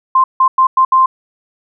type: tone bursts at uneven times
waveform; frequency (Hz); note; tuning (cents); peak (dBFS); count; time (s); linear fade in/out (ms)
sine; 1046.5; C6; 0; -6; 5; 0.15-0.24 / 0.4-0.48 / 0.58-0.67 / 0.77-0.85 / 0.92-1.06; 5
effects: none